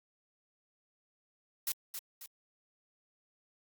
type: noise with echo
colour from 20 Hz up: blue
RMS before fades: -33 dBFS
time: 1.67-1.72 s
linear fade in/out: 2 ms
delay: 270 ms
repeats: 2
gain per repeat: -7 dB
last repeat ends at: 2.26 s
effects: Opus 48 kbps